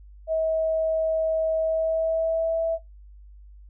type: tone with pitch glide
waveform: sine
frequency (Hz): 641 to 656.7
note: E5 to E5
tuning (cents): -49 to -7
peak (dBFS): -21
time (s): 0.27-2.79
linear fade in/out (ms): 50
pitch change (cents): +42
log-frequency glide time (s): 1.59-2.64
effects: noise-tail reverb RT60 0.2 s tail -24 dB re dry + added 50 Hz sine -44 dBFS peak until 3.69 s